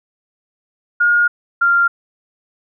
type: tone pair in turn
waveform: sine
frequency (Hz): 1427 / 1391.2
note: F6 / F6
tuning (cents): +37 / -7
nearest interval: unison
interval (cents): 44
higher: first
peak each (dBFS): -10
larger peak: neither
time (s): 1-1.28 / 1.61-1.88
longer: first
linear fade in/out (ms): 10
effects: none